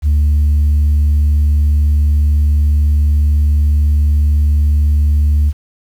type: tone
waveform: sine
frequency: 74 Hz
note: D2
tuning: 14 cents sharp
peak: -6 dBFS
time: 0.02-5.53 s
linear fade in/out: 50 ms
effects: tanh soft clip ceiling -7 dBFS + 7-bit